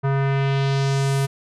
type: tone with low-pass filter sweep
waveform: square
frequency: 137.2 Hz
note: C#3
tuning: 17 cents flat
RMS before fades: -20 dBFS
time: 0.03-1.27 s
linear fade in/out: 20 ms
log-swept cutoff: 1300 to 12000 Hz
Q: 1.4
effects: none